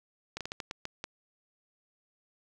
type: slowing click train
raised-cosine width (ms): 0.2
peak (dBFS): -19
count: 8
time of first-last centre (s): 0.37-1.041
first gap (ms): 37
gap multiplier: 1.31
effects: none